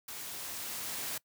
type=noise with level ramp; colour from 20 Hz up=white; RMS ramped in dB=-43 to -37 dBFS; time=0.08-1.18 s; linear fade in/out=5 ms; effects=noise-tail reverb RT60 0.1 s tail -22 dB re dry + high-pass 80 Hz 12 dB/octave